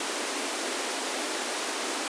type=high-pass noise; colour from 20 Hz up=pink; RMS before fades=-31 dBFS; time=0-2.08 s; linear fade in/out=2 ms; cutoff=260 Hz; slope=48 dB/octave; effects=resampled to 22050 Hz